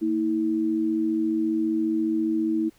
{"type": "tone pair together", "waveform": "sine", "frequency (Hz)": [227.7, 322.4], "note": ["A#3", "E4"], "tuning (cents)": [-40, -38], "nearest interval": "tritone", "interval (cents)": 602, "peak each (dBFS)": [-28, -22], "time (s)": [0.01, 2.7], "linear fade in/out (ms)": 20, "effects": ["pink hiss -60 dBFS RMS until 2.78 s"]}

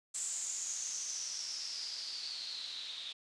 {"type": "noise with low-pass filter sweep", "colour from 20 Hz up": "blue", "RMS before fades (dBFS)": -41, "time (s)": [0.14, 3.13], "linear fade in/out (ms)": 10, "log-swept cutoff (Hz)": [7700, 3600], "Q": 8.4, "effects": ["resampled to 22050 Hz"]}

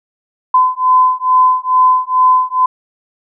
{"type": "beating tone pair", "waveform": "sine", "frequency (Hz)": [1017, 1019.3], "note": ["C6", "C6"], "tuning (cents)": [-50, -46], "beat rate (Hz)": 2.3, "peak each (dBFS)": -11, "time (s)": [0.54, 2.66], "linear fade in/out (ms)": 5, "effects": []}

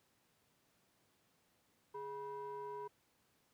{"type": "ring-modulated tone", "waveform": "triangle", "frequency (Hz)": 280, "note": "C#4", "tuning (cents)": 18, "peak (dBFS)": -38, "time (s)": [1.94, 2.88], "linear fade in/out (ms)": 10, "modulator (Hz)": 695, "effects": ["pink hiss -75 dBFS RMS until 3.53 s", "high-pass 100 Hz 12 dB/octave"]}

